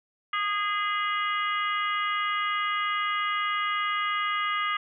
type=harmonic tone; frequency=411.2 Hz; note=G#4; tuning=17 cents flat; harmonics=3 / 4 / 5 / 6 / 7 / 8; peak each=-27 / -36 / -31 / -45 / -35 / -41 dBFS; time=0.33-4.77 s; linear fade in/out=5 ms; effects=none